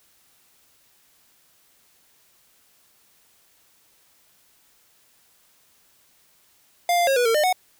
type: tone with pitch steps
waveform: square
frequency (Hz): 700 / 696 / 542 / 487.8 / 454.8 / 604 / 737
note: F5 / F5 / C#5 / B4 / A#4 / D5 / F#5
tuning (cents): +4 / -6 / -39 / -21 / -43 / +48 / -7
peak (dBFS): -18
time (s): 6.89-7.527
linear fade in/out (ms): 2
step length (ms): 91
effects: white hiss -60 dBFS RMS until 7.79 s